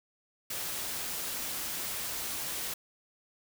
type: noise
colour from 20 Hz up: white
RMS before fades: -36 dBFS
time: 0.5-2.74 s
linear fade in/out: 5 ms
effects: none